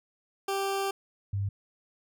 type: tone pair in turn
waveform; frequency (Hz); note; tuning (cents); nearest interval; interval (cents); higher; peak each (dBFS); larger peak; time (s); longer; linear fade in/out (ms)
20% pulse / sine; 392 / 99.54; G4 / G2; 0 / +27; 2 octaves; 2373; first; -23 / -27; first; 0.48-0.91 / 1.33-1.49; first; 5
effects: none